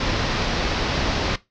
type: low-pass noise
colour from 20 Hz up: pink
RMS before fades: -23 dBFS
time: 0-1.36 s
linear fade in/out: 5 ms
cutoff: 5600 Hz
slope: 48 dB/octave
effects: noise-tail reverb RT60 0.2 s tail -18 dB re dry